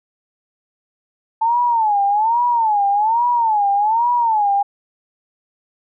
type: tone with vibrato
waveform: sine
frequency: 880 Hz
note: A5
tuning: in tune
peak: -13 dBFS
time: 1.41-4.63 s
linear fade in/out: 10 ms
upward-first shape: sine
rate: 1.2 Hz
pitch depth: 170 cents each way
effects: none